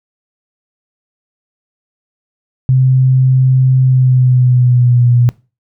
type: tone with pitch glide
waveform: sine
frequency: 130.1 to 121.39 Hz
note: C3 to B2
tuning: -9 to -29 cents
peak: -6 dBFS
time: 2.69-5.29 s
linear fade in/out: 0 ms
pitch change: -120 cents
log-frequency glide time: 3.82-5.07 s
effects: noise-tail reverb RT60 0.3 s tail -21 dB re dry